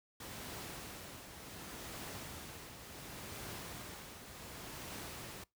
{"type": "noise with tremolo", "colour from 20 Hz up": "pink", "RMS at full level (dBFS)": -45, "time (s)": [0.2, 5.44], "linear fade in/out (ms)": 5, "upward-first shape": "triangle", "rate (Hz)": 0.68, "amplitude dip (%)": 55, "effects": ["noise-tail reverb RT60 0.2 s tail -23 dB re dry", "high-pass 60 Hz 12 dB/octave"]}